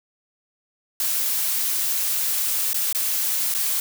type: noise with dropouts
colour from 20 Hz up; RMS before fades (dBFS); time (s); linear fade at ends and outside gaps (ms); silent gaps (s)
blue; -23; 1-3.8; 1; 2.732-2.744 / 2.927-2.948 / 3.54-3.548
effects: none